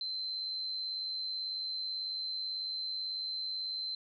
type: tone with amplitude modulation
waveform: sine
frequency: 4089 Hz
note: C8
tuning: 41 cents flat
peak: -33 dBFS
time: 0.01-3.95 s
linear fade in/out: 2 ms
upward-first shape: sine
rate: 98.2 Hz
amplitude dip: 35%
effects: none